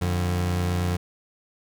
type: tone pair together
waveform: 30% pulse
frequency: 89.2 / 149.8 Hz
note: F2 / D3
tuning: +37 / +35 cents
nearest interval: major sixth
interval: 898 cents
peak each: -20 / -32 dBFS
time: 0.01-0.97 s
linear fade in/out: 10 ms
effects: none